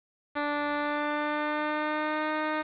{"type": "tone with pitch glide", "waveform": "10% pulse", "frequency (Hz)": [292.7, 308.1], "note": ["D4", "D#4"], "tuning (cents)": [-6, -17], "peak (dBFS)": -19, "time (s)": [0.35, 2.63], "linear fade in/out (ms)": 20, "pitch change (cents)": 89, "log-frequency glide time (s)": [0.74, 2.3], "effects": ["resampled to 8000 Hz", "8-bit"]}